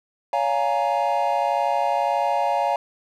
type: chord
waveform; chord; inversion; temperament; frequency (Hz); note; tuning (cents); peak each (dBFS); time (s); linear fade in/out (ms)
triangle; Bb minor seventh; first; equal with one note detuned; 565.7 / 698.5 / 830.6 / 932.3; Db5 / F5 / Ab5 / Bb5; +35 / 0 / 0 / 0; -24 / -22 / -22 / -24; 0.33-2.76; 2
effects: none